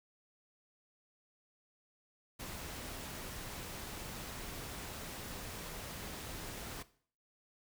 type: noise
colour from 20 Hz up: pink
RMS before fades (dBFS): -45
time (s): 2.39-6.83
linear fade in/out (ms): 10
effects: noise-tail reverb RT60 0.5 s tail -17 dB re dry